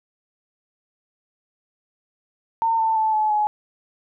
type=tone with pitch steps; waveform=sine; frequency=908 / 891.4 / 875 / 859 / 843.3 Hz; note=A#5 / A5 / A5 / A5 / G#5; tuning=-46 / +22 / -10 / -42 / +26 cents; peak=-17 dBFS; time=2.62-3.47 s; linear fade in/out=0 ms; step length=170 ms; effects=none